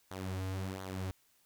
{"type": "tone with flanger", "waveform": "sawtooth", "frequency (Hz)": 94.5, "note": "F#2", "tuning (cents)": 37, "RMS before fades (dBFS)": -39, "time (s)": [0.11, 1.11], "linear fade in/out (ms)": 0, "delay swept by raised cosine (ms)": [0.38, 5.48], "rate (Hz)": 1.4, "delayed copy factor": -0.65, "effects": ["white hiss -70 dBFS RMS until 1.45 s"]}